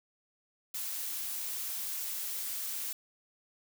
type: noise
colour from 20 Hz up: blue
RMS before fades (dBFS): -37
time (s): 0.74-2.93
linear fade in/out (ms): 5
effects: none